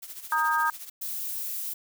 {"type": "noise with tremolo", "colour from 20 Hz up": "blue", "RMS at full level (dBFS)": -38, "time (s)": [0.02, 0.9], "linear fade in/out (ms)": 10, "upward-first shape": "triangle", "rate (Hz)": 14, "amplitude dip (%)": 75}
{"type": "chord", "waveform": "sine", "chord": "Eb major", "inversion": "second", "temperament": "equal with one note detuned", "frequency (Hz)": [932.3, 1244.5, 1600], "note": ["Bb5", "Eb6", "G6"], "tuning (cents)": [0, 0, 35], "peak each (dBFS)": [-26, -26, -27], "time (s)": [0.32, 0.7], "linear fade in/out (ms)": 2}
{"type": "noise", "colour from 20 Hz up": "violet", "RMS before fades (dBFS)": -33, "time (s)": [1.01, 1.74], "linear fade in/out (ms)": 10}
{"effects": []}